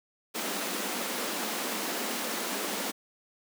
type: high-pass noise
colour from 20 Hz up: pink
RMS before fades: -33 dBFS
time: 0.34-2.92 s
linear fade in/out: 20 ms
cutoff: 190 Hz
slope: 96 dB/octave
effects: none